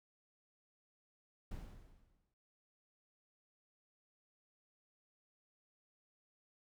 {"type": "noise with exponential decay", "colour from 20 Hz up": "brown", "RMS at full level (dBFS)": -44, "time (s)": [1.51, 2.34], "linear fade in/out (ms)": 5, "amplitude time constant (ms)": 180, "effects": ["noise-tail reverb RT60 0.7 s tail -26 dB re dry"]}